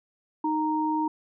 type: tone pair together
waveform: sine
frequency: 310.4 / 930.1 Hz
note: D#4 / A#5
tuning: -4 / -4 cents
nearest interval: octave + perfect fifth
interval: 1900 cents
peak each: -26 dBFS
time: 0.44-1.08 s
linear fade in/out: 5 ms
effects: none